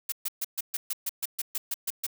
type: noise bursts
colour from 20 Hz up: blue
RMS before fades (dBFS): -30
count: 13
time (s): 0.09-2.066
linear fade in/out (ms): 5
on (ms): 32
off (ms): 130
effects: none